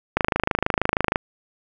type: click train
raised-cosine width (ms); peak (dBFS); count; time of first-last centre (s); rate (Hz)
0.5; -3; 27; 0.17-1.159; 26.3
effects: none